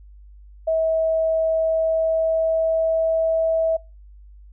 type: tone with pitch glide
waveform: sine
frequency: 645 to 649.9 Hz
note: E5 to E5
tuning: -38 to -25 cents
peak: -17 dBFS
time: 0.67-3.77 s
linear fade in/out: 10 ms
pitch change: +13 cents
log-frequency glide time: 1.52-3.38 s
effects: noise-tail reverb RT60 0.3 s tail -26 dB re dry + added 50 Hz sine -42 dBFS peak until 4.52 s